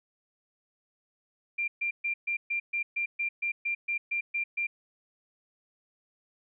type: tone bursts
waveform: sine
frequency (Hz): 2380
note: D7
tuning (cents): +22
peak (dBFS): -27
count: 14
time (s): 1.58-4.67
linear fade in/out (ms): 10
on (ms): 100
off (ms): 130
effects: none